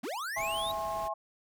square linear sweep, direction up, 185 to 3900 Hz, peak -35 dBFS, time 0.03-0.72 s, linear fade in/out 10 ms
pink noise, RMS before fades -47 dBFS, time 0.36-1.09 s, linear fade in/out 20 ms
sine chord, E augmented, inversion none, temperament equal with one note detuned, 659.3 / 830.6 / 1071.6 Hz, E5 / G#5 / B#5, 0 / 0 / +41 cents, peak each -36 dBFS, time 0.36-1.14 s, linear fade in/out 10 ms
effects none

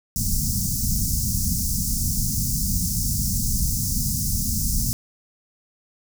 pink band-stop noise, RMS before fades -23 dBFS, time 0.16-4.93 s, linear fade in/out 0 ms, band 230 to 5200 Hz, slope 48 dB/octave, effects none

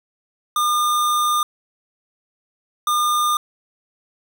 square tone pair in turn, 1209 / 1209 Hz, D6 / D6, +50 / +50 cents, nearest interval unison, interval 0 cents, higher neither, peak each -17 dBFS, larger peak neither, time 0.56-1.43 / 2.87-3.37 s, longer first, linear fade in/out 2 ms, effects none

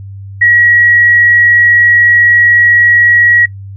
sine tone, 1912 Hz, A#6, 43 cents sharp, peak -4 dBFS, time 0.41-3.46 s, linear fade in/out 10 ms, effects noise-tail reverb RT60 0.1 s tail -21 dB re dry + added 98 Hz sine -24 dBFS peak until 3.76 s

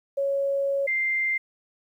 sine tone pair in turn, 554.4 / 2093 Hz, C#5 / C7, 0 / 0 cents, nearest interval octave + major seventh, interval 2300 cents, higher second, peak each -22 dBFS, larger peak neither, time 0.17-0.87 / 0.87-1.38 s, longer first, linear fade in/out 10 ms, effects 10-bit

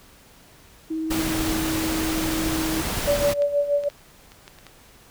sine tone with vibrato, 319.1 Hz, D#4, 44 cents sharp, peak -24 dBFS, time 0.9-2.82 s, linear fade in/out 10 ms, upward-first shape sine, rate 18 Hz, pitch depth 12 cents each way
pink noise, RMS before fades -27 dBFS, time 1.1-3.34 s, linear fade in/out 10 ms
sine tone with tremolo, 576 Hz, D5, 34 cents flat, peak -16 dBFS, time 3.07-3.89 s, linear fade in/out 10 ms, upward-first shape sine, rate 6.3 Hz, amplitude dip 70%
clicks, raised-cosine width 0.2 ms, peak -20 / -20 / -24 / -27 / -29 / -23 / -29 / -24 dBFS, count 8, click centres 3.315 / 3.421 / 3.837 / 3.9 / 4.319 / 4.479 / 4.587 / 4.667 s
effects pink hiss -51 dBFS RMS until 5.1 s

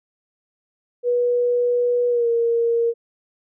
sine tone with pitch glide, 486.3 to 466 Hz, B4 to A#4, -27 to -1 cents, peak -16 dBFS, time 1.03-2.94 s, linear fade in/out 50 ms, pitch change -74 cents, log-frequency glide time 2.09-2.28 s, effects none

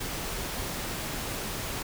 pink noise, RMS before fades -34 dBFS, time 0-1.83 s, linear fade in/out 10 ms, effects none

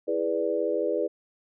sine chord, E dominant seventh, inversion none, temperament equal, 329.6 / 415.3 / 493.9 / 587.3 Hz, E4 / G#4 / B4 / D5, 0 / 0 / 0 / 0 cents, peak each -31 / -29 / -28 / -30 dBFS, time 0.07-1.08 s, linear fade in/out 20 ms, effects none

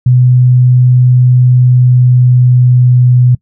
sine tone with pitch glide, 125.4 to 124.46 Hz, B2 to B2, +27 to +14 cents, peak -3 dBFS, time 0.06-3.35 s, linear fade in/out 5 ms, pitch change -13 cents, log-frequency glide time 1.41-3.17 s, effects noise-tail reverb RT60 0.1 s tail -23 dB re dry

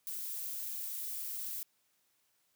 violet noise, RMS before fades -40 dBFS, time 0.07-1.63 s, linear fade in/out 0 ms, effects white hiss -75 dBFS RMS until 2.55 s + high-pass 80 Hz 12 dB/octave

